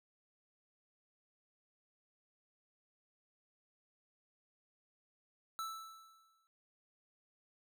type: tone with exponential decay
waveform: square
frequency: 1318.5 Hz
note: E6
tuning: in tune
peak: -38 dBFS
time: 5.59-6.47 s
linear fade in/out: 0 ms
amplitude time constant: 190 ms
effects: none